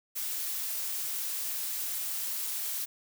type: noise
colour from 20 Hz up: blue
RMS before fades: -34 dBFS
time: 0.15-2.86 s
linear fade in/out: 20 ms
effects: none